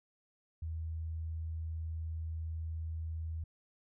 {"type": "tone", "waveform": "sine", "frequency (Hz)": 80.7, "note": "E2", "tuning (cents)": -36, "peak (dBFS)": -36, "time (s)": [0.62, 3.44], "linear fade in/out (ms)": 5, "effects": []}